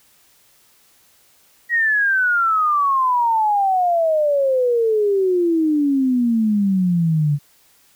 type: exponential sweep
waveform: sine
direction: down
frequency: 1914 to 141.8 Hz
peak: -14 dBFS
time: 1.69-7.39 s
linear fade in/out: 50 ms
effects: white hiss -55 dBFS RMS until 7.95 s